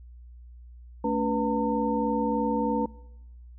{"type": "tone cluster", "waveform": "sine", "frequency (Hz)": [220.2, 283.4, 489.4, 908], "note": ["A3", "C#4", "B4", "A#5"], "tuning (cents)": [2, 38, -16, -46], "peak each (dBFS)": -29, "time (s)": [1.04, 2.86], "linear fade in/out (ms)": 5, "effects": ["noise-tail reverb RT60 1.0 s tail -24 dB re dry", "added 60 Hz sine -44 dBFS peak until 3.58 s"]}